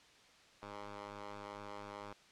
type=ring-modulated tone; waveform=10% pulse; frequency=102.3 Hz; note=G#2; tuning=26 cents flat; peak=-35 dBFS; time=0.62-2.13 s; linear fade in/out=5 ms; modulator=714 Hz; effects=white hiss -63 dBFS RMS until 2.31 s + low-pass 5000 Hz 12 dB/octave